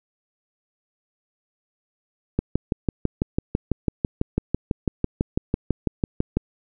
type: click train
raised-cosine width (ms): 3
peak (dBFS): -7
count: 25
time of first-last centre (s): 2.39-6.37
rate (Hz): 6.03
effects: none